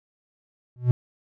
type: tone with exponential growth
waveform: triangle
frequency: 123.47 Hz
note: B2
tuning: in tune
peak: -9 dBFS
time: 0.76-0.91 s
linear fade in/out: 0 ms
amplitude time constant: 32 ms
effects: none